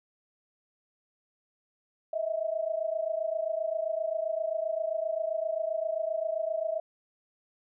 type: tone pair together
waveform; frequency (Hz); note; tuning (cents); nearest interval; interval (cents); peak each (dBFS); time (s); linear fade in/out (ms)
sine; 631.7 / 659.3; D#5 / E5; +26 / 0; minor second; 74; -31 / -31; 2.13-6.8; 5
effects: none